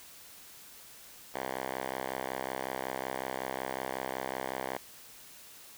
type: tone with band-pass filter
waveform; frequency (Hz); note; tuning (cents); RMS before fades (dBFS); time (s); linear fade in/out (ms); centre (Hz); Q
5% pulse; 65.41; C2; 0; -37; 1.34-4.78; 5; 1100; 0.9
effects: white hiss -52 dBFS RMS until 5.77 s